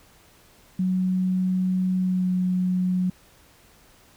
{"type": "tone with pitch glide", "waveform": "sine", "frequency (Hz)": [185, 182.77], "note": ["F#3", "F#3"], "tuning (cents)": [0, -21], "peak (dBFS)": -20, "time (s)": [0.79, 3.1], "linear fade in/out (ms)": 5, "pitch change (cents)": -21, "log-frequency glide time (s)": [1.98, 2.33], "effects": ["pink hiss -55 dBFS RMS until 4.16 s"]}